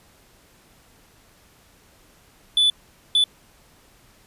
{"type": "tone bursts at uneven times", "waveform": "triangle", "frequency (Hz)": 3476, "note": "A7", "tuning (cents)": -22, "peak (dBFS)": -13, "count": 2, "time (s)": [[2.57, 2.7], [3.15, 3.24]], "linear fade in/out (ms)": 2, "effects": ["pink hiss -55 dBFS RMS until 4.26 s", "resampled to 32000 Hz"]}